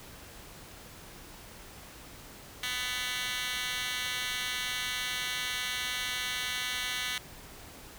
10% pulse tone with high-pass filter, 249.6 Hz, B3, 19 cents sharp, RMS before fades -34 dBFS, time 2.63-7.18 s, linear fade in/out 2 ms, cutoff 2400 Hz, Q 5.6, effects pink hiss -49 dBFS RMS until 7.98 s

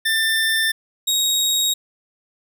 25% pulse tone pair in turn, 1785 / 3774 Hz, A6 / A#7, +24 / +21 cents, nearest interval octave + minor second, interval 1297 cents, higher second, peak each -13 dBFS, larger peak neither, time 0.05-0.72 / 1.07-1.74 s, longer neither, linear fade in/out 10 ms, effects none

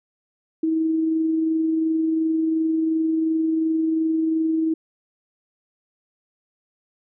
sine tone with amplitude modulation, 320.8 Hz, E4, 47 cents flat, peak -17 dBFS, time 0.63-4.74 s, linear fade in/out 5 ms, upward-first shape sine, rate 22.8 Hz, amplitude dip 25%, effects none

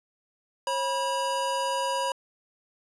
square tone pair together, 542 / 972.2 Hz, C#5 / B5, -39 / -28 cents, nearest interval minor seventh, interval 1011 cents, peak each -31 / -28 dBFS, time 0.67-2.12 s, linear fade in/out 2 ms, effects resampled to 24000 Hz

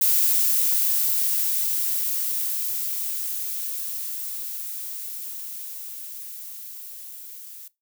violet noise with level ramp, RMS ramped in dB -19 to -41 dBFS, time 0.01-7.68 s, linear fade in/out 5 ms, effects noise-tail reverb RT60 0.2 s tail -19 dB re dry

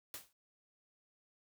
white noise with exponential decay, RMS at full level -42 dBFS, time 0.14-0.33 s, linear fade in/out 1 ms, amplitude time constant 40 ms, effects none

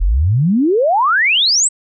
sine exponential sweep, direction up, 38.89 to 8372 Hz, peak -10 dBFS, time 0-1.69 s, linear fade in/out 20 ms, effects none

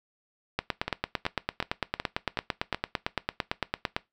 two click trains, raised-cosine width 0.3 ms, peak -10 / -13 dBFS, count 31 / 6, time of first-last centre 0.59-3.965 / 0.88-2.746 s, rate 8.89 / 2.68 Hz, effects noise-tail reverb RT60 0.2 s tail -20 dB re dry

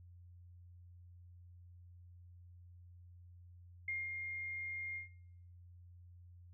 sine tone with ADSR envelope, 2123 Hz, C7, 25 cents sharp, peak -36 dBFS, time 3.88-5.09 s, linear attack 3 ms, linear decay 200 ms, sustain -4 dB, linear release 130 ms, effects noise-tail reverb RT60 0.7 s tail -21 dB re dry + added 88 Hz sine -55 dBFS peak until 6.53 s

